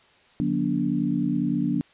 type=tone cluster; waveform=sine; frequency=147.6 / 181.9 / 239.9 / 289.8 Hz; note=D3 / F#3 / A#3 / D4; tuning=+9 / -29 / +50 / -23 cents; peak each=-31 / -27 / -26 / -26 dBFS; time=0.4-1.81 s; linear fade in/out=0 ms; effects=white hiss -57 dBFS RMS until 1.93 s + resampled to 8000 Hz